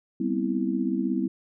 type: chord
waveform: sine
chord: C major seventh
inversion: second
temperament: just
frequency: 196.22 / 245.3 / 261.6 / 327 Hz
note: G3 / B3 / C4 / E4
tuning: +2 / -12 / 0 / -14 cents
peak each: -29 dBFS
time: 0.2-1.28 s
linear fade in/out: 5 ms
effects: none